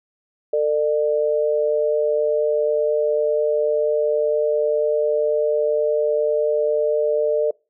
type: tone pair together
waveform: sine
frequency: 449 / 599.3 Hz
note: A4 / D5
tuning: +35 / +35 cents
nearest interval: perfect fourth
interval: 500 cents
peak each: -19 dBFS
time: 0.53-7.51 s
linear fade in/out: 5 ms
effects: noise-tail reverb RT60 0.3 s tail -25 dB re dry